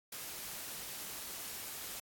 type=noise; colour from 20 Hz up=white; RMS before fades=-44 dBFS; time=0.12-2 s; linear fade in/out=5 ms; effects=AAC 64 kbps